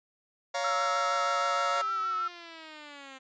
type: chord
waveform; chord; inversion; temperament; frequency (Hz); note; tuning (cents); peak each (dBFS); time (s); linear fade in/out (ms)
sawtooth; Bb minor; first; just; 559.4 / 699.2 / 932.3; Db5 / F5 / Bb5; +16 / +2 / 0; -29 / -29 / -32; 0.54-1.82; 10
type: tone with vibrato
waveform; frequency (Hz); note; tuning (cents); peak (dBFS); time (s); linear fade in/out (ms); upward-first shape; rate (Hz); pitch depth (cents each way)
sine; 1326; E6; +10; -28; 0.64-2.28; 5; triangle; 6.4; 41
type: linear sweep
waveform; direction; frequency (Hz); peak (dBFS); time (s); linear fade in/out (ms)
5% pulse; down; 408 to 261.6; -33; 1.75-3.19; 20
effects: resampled to 16000 Hz